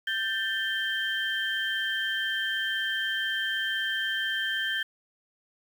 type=tone cluster; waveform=sine; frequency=1568 / 1774 / 3141 Hz; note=G6 / A6 / G7; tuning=0 / +14 / +3 cents; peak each=-31 dBFS; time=0.07-4.83 s; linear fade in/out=5 ms; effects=8-bit